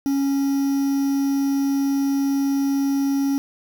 triangle tone with quantisation, 276.1 Hz, C#4, 7 cents flat, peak -16 dBFS, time 0.06-3.38 s, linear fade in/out 0 ms, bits 6, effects none

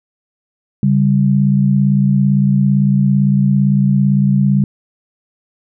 sine tone pair together, 139.44 / 197.2 Hz, C#3 / G3, +11 / +11 cents, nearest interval tritone, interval 600 cents, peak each -12 dBFS, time 0.83-4.64 s, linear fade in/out 2 ms, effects none

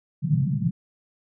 pink band-pass noise, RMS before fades -23 dBFS, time 0.22-0.71 s, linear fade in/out 20 ms, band 130 to 180 Hz, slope 48 dB/octave, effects none

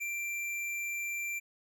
sine tone with tanh clipping, 2358 Hz, D7, 6 cents sharp, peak -35 dBFS, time 0-1.4 s, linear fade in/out 20 ms, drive 17 dB, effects none

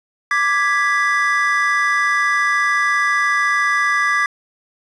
triangle chord, G# diminished, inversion second, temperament equal, 1174.7 / 1661.2 / 1975.5 Hz, D6 / G#6 / B6, 0 / 0 / 0 cents, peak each -17 dBFS, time 0.31-4.26 s, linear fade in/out 2 ms, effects resampled to 24000 Hz + 7-bit

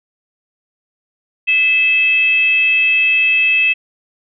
sine tone with frequency modulation, 2609 Hz, E7, 18 cents flat, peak -10 dBFS, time 1.47-3.74 s, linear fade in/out 20 ms, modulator 589 Hz, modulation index 0.36, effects none

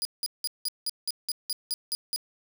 sawtooth tone bursts, 4902 Hz, D#8, 27 cents flat, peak -24 dBFS, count 11, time 0.02-2.161 s, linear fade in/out 0 ms, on 31 ms, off 180 ms, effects none

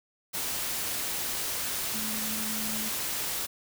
sine tone in noise, 217.3 Hz, A3, 21 cents flat, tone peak -37 dBFS, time 1.93-2.9 s, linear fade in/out 20 ms, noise white, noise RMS -32 dBFS, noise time 0.33-3.47 s, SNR -8 dB, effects none

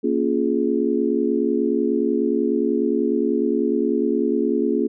sine chord, Bb minor seventh, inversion none, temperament just, 233.1 / 279.7 / 349.6 / 419.5 Hz, Bb3 / Db4 / F4 / Ab4, 0 / +16 / +2 / +17 cents, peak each -23 dBFS, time 0.03-4.88 s, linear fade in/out 20 ms, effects none

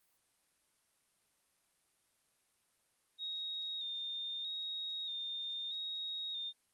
sine tone with vibrato, 3700 Hz, A#7, 14 cents flat, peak -38 dBFS, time 3.18-6.53 s, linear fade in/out 50 ms, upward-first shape square, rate 0.79 Hz, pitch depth 31 cents each way, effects white hiss -75 dBFS RMS until 6.73 s + Opus 32 kbps

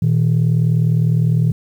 sine tone pair together, 119.2 / 159.11 Hz, A#2 / D#3, +39 / +39 cents, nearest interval perfect fourth, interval 500 cents, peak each -13 dBFS, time 0.02-1.52 s, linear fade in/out 5 ms, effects tanh soft clip ceiling -8 dBFS + 8-bit

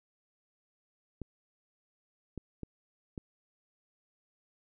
clicks, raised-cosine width 3 ms, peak -26 dBFS, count 4, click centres 1.217 / 2.377 / 2.633 / 3.178 s, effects none

